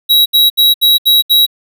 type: tone bursts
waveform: square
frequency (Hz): 3863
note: B7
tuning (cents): -39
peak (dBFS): -6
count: 6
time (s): 0.09-1.465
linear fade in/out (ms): 20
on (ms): 170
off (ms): 71
effects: none